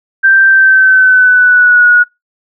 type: tone with pitch glide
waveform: sine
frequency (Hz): 1568 to 1454.6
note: G6 to F#6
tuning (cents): 0 to -30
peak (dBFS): -3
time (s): 0.23-2.04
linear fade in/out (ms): 20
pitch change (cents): -130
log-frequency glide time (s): 0.47-1.87
effects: noise-tail reverb RT60 0.2 s tail -25 dB re dry